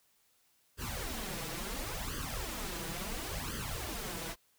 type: noise with flanger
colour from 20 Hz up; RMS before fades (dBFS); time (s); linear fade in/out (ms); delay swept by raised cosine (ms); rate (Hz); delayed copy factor
pink; -39; 0.77-4.36; 50; 0.63 to 6.13; 0.72; +0.8
effects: white hiss -71 dBFS RMS until 4.58 s